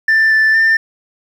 sine tone with pitch steps, 1775 / 1761 / 1793 Hz, A6 / A6 / A6, +15 / +1 / +32 cents, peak -6 dBFS, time 0.08-0.77 s, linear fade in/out 5 ms, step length 230 ms, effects tanh soft clip ceiling -7 dBFS + 7-bit

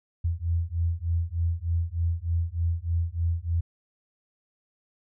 sine beating tone pair, 82.8 / 86.1 Hz, E2 / F2, +8 / -24 cents, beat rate 3.3 Hz, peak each -27 dBFS, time 0.24-3.61 s, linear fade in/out 10 ms, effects none

